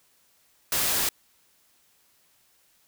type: noise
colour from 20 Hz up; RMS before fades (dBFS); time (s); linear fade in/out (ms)
white; -25; 0.72-1.09; 2
effects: white hiss -64 dBFS RMS until 2.87 s